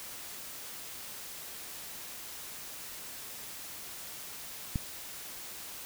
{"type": "click", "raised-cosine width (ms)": 5, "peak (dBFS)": -18, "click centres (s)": 4.758, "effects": ["white hiss -44 dBFS RMS until 5.85 s"]}